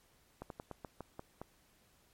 slowing click train, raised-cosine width 1 ms, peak -29 dBFS, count 8, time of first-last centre 0.42-1.416 s, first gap 82 ms, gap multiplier 1.18, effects pink hiss -69 dBFS RMS until 2.13 s + MP3 64 kbps

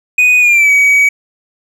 triangle tone with pitch glide, 2486 to 2267 Hz, D#7 to C#7, -2 to +38 cents, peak -4 dBFS, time 0.18-1.09 s, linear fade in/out 5 ms, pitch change -160 cents, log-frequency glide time 0.39-0.71 s, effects none

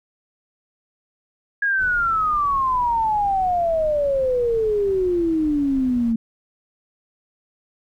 sine exponential sweep, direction down, 1661.2 to 224.2 Hz, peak -17 dBFS, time 1.62-6.16 s, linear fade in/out 5 ms
brown noise, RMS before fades -37 dBFS, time 1.77-6.15 s, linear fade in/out 50 ms
effects none

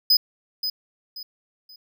square tone with echo, 5010 Hz, D#8, 11 cents sharp, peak -14 dBFS, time 0.1-0.17 s, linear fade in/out 5 ms, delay 530 ms, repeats 3, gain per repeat -10 dB, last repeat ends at 1.76 s, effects none

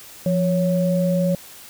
sine tone pair together, 174.16 / 555 Hz, F3 / C#5, -5 / +2 cents, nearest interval octave + minor sixth, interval 2007 cents, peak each -18 / -21 dBFS, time 0.26-1.35 s, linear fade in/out 2 ms, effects white hiss -42 dBFS RMS until 1.69 s

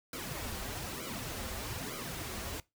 pink noise with flanger, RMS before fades -40 dBFS, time 0.13-2.6 s, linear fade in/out 2 ms, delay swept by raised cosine 1.1 to 7 ms, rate 1.1 Hz, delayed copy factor -0.85, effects noise-tail reverb RT60 0.2 s tail -20 dB re dry

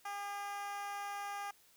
10% pulse tone with high-pass filter, 404.5 Hz, G#4, 46 cents flat, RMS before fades -42 dBFS, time 0.05-1.51 s, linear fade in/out 5 ms, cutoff 880 Hz, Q 3.8, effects white hiss -66 dBFS RMS until 1.76 s

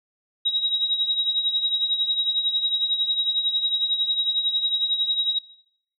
sine tone with tremolo, 3821 Hz, A#7, 42 cents sharp, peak -17 dBFS, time 0.45-5.39 s, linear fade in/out 10 ms, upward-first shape triangle, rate 11 Hz, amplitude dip 70%, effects noise-tail reverb RT60 0.7 s tail -20 dB re dry

